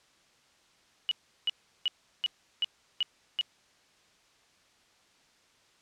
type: tone bursts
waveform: sine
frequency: 2927 Hz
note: F#7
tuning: 19 cents flat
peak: -24 dBFS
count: 7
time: 1.09-3.411 s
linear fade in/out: 0 ms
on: 23 ms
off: 360 ms
effects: white hiss -64 dBFS RMS until 5.81 s + low-pass 6000 Hz 12 dB/octave